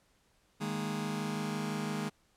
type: chord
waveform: sawtooth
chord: D# suspended fourth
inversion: none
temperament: just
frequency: 155.56 / 207.4 / 233.3 Hz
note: D#3 / G#3 / A#3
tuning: 0 / -2 / +2 cents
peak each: -34 / -32 / -35 dBFS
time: 0.6-2.1 s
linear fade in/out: 20 ms
effects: pink hiss -70 dBFS RMS until 2.36 s + low-pass 11000 Hz 12 dB/octave